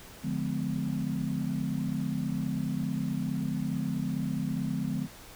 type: chord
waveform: sine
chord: D diminished seventh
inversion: none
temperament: just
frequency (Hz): 146.83 / 176.2 / 211.4 / 253.7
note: D3 / F3 / Ab3 / Cb4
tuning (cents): 0 / +16 / +31 / +47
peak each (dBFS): -34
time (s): 0.22-5.08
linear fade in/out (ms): 50
effects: pink hiss -49 dBFS RMS until 5.35 s